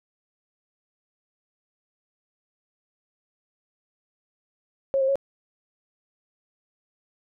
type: tone with pitch steps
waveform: sine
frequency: 544 / 532 / 550 Hz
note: C#5 / C5 / C#5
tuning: -33 / +29 / -14 cents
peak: -19 dBFS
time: 4.94-5.156 s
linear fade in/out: 0 ms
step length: 72 ms
effects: none